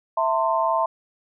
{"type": "chord", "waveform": "sine", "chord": "A minor", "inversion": "second", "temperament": "equal with one note detuned", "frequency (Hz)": [659.3, 902.7, 1046.5], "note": ["E5", "A5", "C6"], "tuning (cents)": [0, 44, 0], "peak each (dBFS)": -23, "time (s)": [0.17, 0.86], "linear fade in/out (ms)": 5, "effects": []}